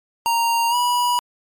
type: tone with pitch glide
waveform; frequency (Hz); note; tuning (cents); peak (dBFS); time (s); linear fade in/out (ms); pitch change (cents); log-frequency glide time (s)
square; 930 to 975.1; A#5 to B5; -4 to -22; -17; 0.26-1.19; 0; +82; 0.7-0.75
effects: MP3 96 kbps